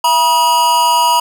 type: tone with amplitude modulation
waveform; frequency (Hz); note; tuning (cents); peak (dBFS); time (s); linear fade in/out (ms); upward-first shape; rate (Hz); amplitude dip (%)
square; 963; B5; -44; -7; 0.04-1.2; 5; sine; 289; 60
effects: none